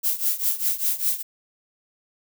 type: noise with tremolo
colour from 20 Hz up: violet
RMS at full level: -20 dBFS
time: 0.03-1.23 s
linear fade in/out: 20 ms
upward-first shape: triangle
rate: 5 Hz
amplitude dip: 90%
effects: none